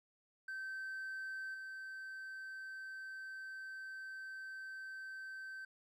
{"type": "tone with level steps", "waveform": "triangle", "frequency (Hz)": 1548, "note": "G6", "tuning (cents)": -22, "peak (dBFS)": [-39, -43], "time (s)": [0.48, 5.65], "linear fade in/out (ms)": 5, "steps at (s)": 1.54, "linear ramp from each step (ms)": 5, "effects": ["tanh soft clip ceiling -35 dBFS"]}